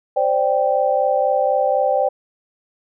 sine chord, C suspended second, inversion none, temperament equal, 523.3 / 587.3 / 784 Hz, C5 / D5 / G5, 0 / 0 / 0 cents, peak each -19 dBFS, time 0.16-2.09 s, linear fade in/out 10 ms, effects none

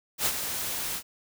white noise with ADSR envelope, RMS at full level -24 dBFS, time 0.18-1.03 s, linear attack 79 ms, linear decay 57 ms, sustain -8 dB, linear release 76 ms, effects none

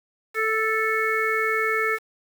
harmonic tone, 440 Hz, A4, in tune, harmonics 1 / 3 / 4 / 5, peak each -26 / -26 / -26 / -26 dBFS, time 0.34-1.99 s, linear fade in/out 50 ms, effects 7-bit

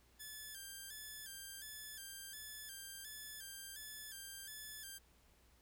5% pulse tone with vibrato, 1655 Hz, G#6, 6 cents flat, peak -38 dBFS, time 0.19-4.99 s, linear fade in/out 20 ms, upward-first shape square, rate 1.4 Hz, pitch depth 75 cents each way, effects added 60 Hz sine -70 dBFS peak until 5.61 s + pink hiss -71 dBFS RMS until 5.61 s

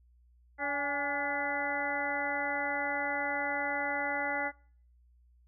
harmonic tone with a mistuned harmonic, 287.2 Hz, D4, 39 cents flat, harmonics 1 / 2 / 3 / 4 / 5 / 6 / 7, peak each -42 / -38 / -36 / -45 / -37 / -40 / -35 dBFS, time 0.58-4.52 s, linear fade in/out 50 ms, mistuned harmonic 3, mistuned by -57 cents, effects noise-tail reverb RT60 0.5 s tail -24 dB re dry + added 60 Hz sine -60 dBFS peak until 5.47 s

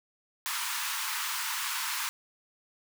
pink high-pass noise, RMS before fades -33 dBFS, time 0.46-2.09 s, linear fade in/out 0 ms, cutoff 890 Hz, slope 96 dB/octave, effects none

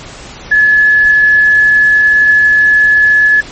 sine tone, 1710 Hz, A6, 50 cents flat, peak -4 dBFS, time 0.51-3.41 s, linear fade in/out 10 ms, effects pink hiss -30 dBFS RMS until 3.51 s + MP3 32 kbps

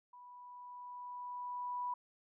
sine tone with level ramp, 984 Hz, B5, 7 cents flat, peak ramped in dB -53 to -35 dBFS, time 0.13-1.94 s, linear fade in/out 5 ms, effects none

